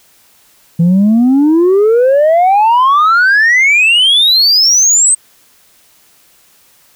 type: exponential sweep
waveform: sine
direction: up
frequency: 163.9 to 8400 Hz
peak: -3 dBFS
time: 0.79-5.15 s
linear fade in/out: 10 ms
effects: tanh soft clip ceiling -4 dBFS + white hiss -48 dBFS RMS until 6.95 s